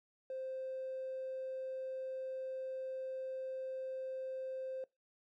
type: tone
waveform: triangle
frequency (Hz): 523.3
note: C5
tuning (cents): 0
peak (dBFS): -36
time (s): 0.3-4.84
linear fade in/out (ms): 2
effects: noise-tail reverb RT60 0.2 s tail -24 dB re dry + tanh soft clip ceiling -36 dBFS